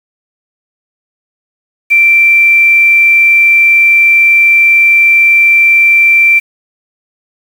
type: tone with quantisation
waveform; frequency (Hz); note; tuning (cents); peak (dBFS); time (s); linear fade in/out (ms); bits
sine; 2349; D7; 0; -3; 1.9-6.4; 20; 5
effects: none